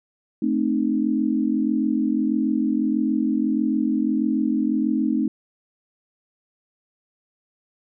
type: chord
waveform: sine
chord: A diminished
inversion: none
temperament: equal with one note detuned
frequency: 220 / 261.6 / 307.9 Hz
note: A3 / C4 / Eb4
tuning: 0 / 0 / -18 cents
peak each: -23 dBFS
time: 0.42-5.28 s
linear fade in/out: 5 ms
effects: none